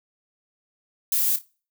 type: noise with echo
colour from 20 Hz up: violet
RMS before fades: -22 dBFS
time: 1.12-1.36 s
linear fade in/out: 2 ms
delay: 28 ms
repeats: 3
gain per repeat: -12 dB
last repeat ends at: 1.444 s
effects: noise-tail reverb RT60 0.4 s tail -25 dB re dry